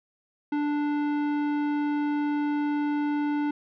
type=tone with tanh clipping; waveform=sine; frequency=293.7 Hz; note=D4; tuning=in tune; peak=-26 dBFS; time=0.52-3.51 s; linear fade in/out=5 ms; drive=15 dB; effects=none